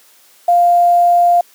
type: tone with quantisation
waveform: sine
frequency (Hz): 698.5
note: F5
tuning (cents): 0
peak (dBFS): -7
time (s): 0.48-1.41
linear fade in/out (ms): 5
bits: 6
effects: white hiss -48 dBFS RMS until 1.54 s + high-pass 300 Hz 12 dB/octave